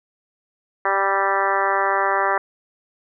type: harmonic tone with a mistuned harmonic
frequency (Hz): 196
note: G3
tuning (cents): 0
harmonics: 2 / 3 / 4 / 5 / 6 / 7 / 8 / 9 / 10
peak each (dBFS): -27 / -26 / -24 / -24 / -24 / -27 / -28 / -27 / -30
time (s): 0.85-2.38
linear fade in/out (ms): 2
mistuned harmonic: 7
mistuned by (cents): -18
effects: none